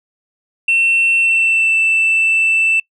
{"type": "tone with pitch glide", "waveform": "sine", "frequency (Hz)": [2700, 2658], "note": ["E7", "E7"], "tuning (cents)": [41, 14], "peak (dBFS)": -9, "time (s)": [0.68, 2.8], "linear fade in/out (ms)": 5, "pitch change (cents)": -27, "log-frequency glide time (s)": [1.21, 1.77], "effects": ["noise-tail reverb RT60 0.1 s tail -25 dB re dry", "tanh soft clip ceiling -8 dBFS"]}